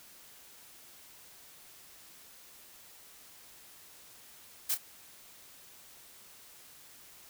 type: noise with echo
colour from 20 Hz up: blue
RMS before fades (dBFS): -30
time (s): 4.69-4.75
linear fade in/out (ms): 10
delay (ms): 28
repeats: 1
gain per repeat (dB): -10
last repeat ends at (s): 4.778
effects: white hiss -55 dBFS RMS until 7.29 s